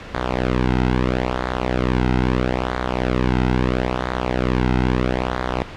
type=tone with flanger; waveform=sawtooth; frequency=62.7 Hz; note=B1; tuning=27 cents sharp; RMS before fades=-20 dBFS; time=0.14-5.63 s; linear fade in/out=0 ms; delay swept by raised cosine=0.36 to 1.76 ms; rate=0.76 Hz; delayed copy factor=-0.8; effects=pink hiss -35 dBFS RMS until 5.76 s + low-pass 3000 Hz 12 dB/octave